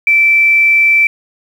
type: tone with quantisation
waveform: sine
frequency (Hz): 2330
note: D7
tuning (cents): -14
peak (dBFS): -6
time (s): 0.07-1.07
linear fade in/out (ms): 2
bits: 6
effects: none